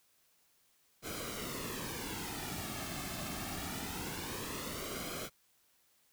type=noise with flanger; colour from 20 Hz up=pink; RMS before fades=-41 dBFS; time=1.02-5.3 s; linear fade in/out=50 ms; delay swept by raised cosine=1.1 to 2.1 ms; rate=0.24 Hz; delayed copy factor=-0.65; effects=white hiss -71 dBFS RMS until 6.12 s